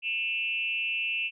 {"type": "tone with frequency modulation", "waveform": "sine", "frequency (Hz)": 2670, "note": "E7", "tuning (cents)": 22, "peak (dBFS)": -27, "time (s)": [0.02, 1.31], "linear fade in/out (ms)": 50, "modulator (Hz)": 237, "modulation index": 0.72, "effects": []}